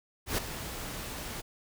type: noise with ADSR envelope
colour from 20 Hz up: pink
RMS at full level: -28 dBFS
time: 0.26-1.42 s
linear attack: 120 ms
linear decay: 6 ms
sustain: -11 dB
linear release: 22 ms
effects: none